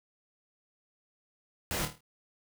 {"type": "noise with echo", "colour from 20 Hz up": "pink", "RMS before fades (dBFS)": -33, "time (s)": [1.71, 1.85], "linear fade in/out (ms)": 0, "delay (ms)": 26, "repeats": 6, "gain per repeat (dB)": -6, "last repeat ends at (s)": 2.006, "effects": []}